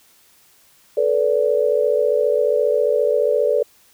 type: tone cluster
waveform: sine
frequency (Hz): 436.4 / 491.1 / 579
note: A4 / B4 / D5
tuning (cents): -14 / -10 / -25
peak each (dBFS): -19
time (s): 0.97-3.63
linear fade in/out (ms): 5
effects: white hiss -54 dBFS RMS until 3.93 s